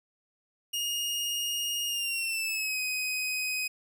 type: tone with pitch glide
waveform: sawtooth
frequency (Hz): 2853 to 2513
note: F7 to D#7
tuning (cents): +36 to +17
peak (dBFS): -26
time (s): 0.73-3.68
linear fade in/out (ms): 10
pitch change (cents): -219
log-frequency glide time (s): 1.87-2.8
effects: none